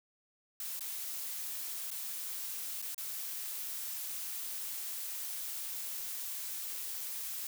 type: noise with dropouts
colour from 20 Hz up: blue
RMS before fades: -40 dBFS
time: 0.6-7.47 s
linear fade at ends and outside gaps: 2 ms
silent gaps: 0.794-0.807 / 1.905-1.913 / 2.818-2.824 / 2.946-2.979 s
effects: none